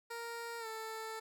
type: tone with pitch glide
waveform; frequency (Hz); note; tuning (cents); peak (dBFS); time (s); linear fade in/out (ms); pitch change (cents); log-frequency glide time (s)
15% pulse; 466.2 to 442.6; A#4 to A4; 0 to +10; -35; 0.1-1.2; 10; -90; 0.59-0.67
effects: none